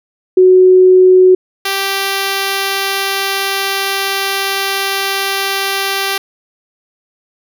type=tone pair in turn; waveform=sine / 5% pulse; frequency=370 / 391.4 Hz; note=F#4 / G4; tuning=0 / -3 cents; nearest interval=minor second; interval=97 cents; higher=second; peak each=-3 dBFS; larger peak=neither; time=0.37-1.35 / 1.65-6.18 s; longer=second; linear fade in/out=5 ms; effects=none